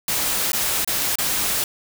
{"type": "noise with dropouts", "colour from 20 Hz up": "white", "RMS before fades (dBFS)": -22, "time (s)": [0.08, 1.64], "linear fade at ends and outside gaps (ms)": 2, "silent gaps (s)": [[0.519, 0.531], [0.847, 0.875], [1.156, 1.185]], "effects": []}